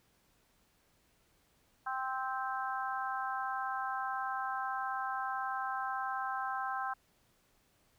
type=harmonic tone; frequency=261.6 Hz; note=C4; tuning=in tune; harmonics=3 / 4 / 5 / 6; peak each=-38 / -39 / -40 / -41 dBFS; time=1.86-6.94 s; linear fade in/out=10 ms; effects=pink hiss -71 dBFS RMS until 7.98 s